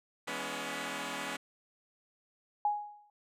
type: chord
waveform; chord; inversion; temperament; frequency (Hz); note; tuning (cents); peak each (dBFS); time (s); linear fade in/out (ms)
5% pulse; C# minor seventh; first; equal with one note detuned; 164.81 / 207.7 / 246.9 / 281.9; E3 / G#3 / B3 / C#4; 0 / 0 / 0 / +29; -34 / -32 / -30 / -28; 0.27-1.37; 10
type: tone with exponential decay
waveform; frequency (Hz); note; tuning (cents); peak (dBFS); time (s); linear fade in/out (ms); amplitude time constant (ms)
sine; 831; G#5; +1; -24; 2.65-3.1; 2; 96
effects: low-pass 11000 Hz 12 dB/octave